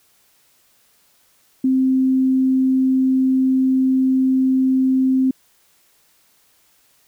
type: tone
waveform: sine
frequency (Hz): 261.6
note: C4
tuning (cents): 0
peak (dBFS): -13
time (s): 1.64-5.31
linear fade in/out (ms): 5
effects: white hiss -58 dBFS RMS until 7.07 s